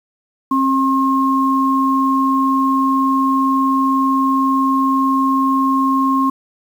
sine tone pair together, 267.8 / 1072 Hz, C4 / C6, +40 / +42 cents, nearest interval 2 octaves, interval 2402 cents, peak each -15 dBFS, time 0.51-6.3 s, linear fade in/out 5 ms, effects 7-bit

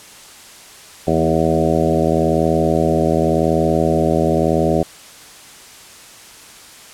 harmonic tone with a mistuned harmonic, 80.9 Hz, E2, 32 cents flat, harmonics 1 / 2 / 3 / 4 / 5 / 6 / 7 / 8 / 9, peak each -25 / -20 / -22 / -21 / -20 / -25 / -21 / -22 / -24 dBFS, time 1.07-4.83 s, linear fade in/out 5 ms, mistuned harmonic 3, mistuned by -21 cents, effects white hiss -40 dBFS RMS until 6.93 s + low-pass 10000 Hz 12 dB/octave

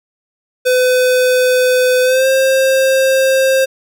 square tone with pitch glide, 505 to 530.4 Hz, B4 to C5, +39 to +23 cents, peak -10 dBFS, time 0.65-3.66 s, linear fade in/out 20 ms, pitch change +84 cents, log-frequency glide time 2.03-2.27 s, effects none

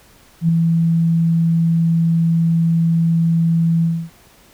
sine tone with ADSR envelope, 165.8 Hz, E3, 10 cents sharp, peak -9 dBFS, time 0.41-4.1 s, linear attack 77 ms, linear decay 3 ms, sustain -3 dB, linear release 270 ms, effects pink hiss -49 dBFS RMS until 4.53 s

